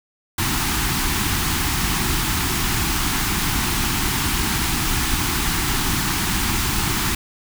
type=band-stop noise; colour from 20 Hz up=pink; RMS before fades=-21 dBFS; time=0.38-7.15 s; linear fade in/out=5 ms; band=370 to 790 Hz; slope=48 dB/octave; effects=none